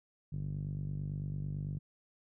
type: tone with low-pass filter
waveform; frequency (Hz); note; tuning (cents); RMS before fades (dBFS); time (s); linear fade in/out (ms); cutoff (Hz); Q
5% pulse; 49; G1; 0; -38; 0.32-1.79; 10; 140; 3.6
effects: none